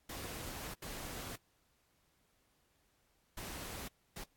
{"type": "noise bursts at uneven times", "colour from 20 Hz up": "pink", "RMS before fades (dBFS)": -45, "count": 4, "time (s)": [[0.09, 0.74], [0.82, 1.36], [3.37, 3.88], [4.16, 4.24]], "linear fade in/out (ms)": 5, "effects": ["pink hiss -75 dBFS RMS until 4.36 s", "AAC 64 kbps"]}